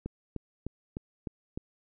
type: click train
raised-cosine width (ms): 3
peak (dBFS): -22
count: 6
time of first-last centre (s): 0.06-1.575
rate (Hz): 3.3
effects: none